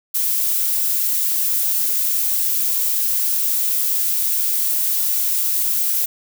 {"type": "noise", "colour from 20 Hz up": "violet", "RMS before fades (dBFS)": -19, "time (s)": [0.14, 6.06], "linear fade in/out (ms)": 10, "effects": []}